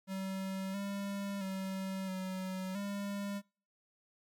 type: tone with pitch steps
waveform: square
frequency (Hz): 191.4 / 199.3 / 191.1 / 187.4 / 200.9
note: G3 / G3 / G3 / F#3 / G3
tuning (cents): -41 / +29 / -44 / +22 / +43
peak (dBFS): -37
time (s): 0.07-3.42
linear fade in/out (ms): 50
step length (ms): 670
effects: noise-tail reverb RT60 0.4 s tail -26 dB re dry + MP3 96 kbps